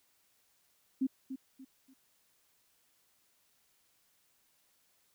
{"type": "tone with echo", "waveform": "sine", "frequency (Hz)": 264.3, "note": "C4", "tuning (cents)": 18, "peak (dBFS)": -27, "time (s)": [1.01, 1.07], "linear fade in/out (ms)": 10, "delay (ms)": 290, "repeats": 3, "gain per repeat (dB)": -10, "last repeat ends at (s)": 1.94, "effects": ["white hiss -72 dBFS RMS until 5.14 s"]}